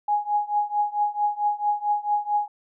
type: tone with tremolo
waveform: sine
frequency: 830.6 Hz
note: G#5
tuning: in tune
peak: -17 dBFS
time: 0.08-2.48 s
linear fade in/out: 5 ms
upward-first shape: triangle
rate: 4.5 Hz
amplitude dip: 95%
effects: none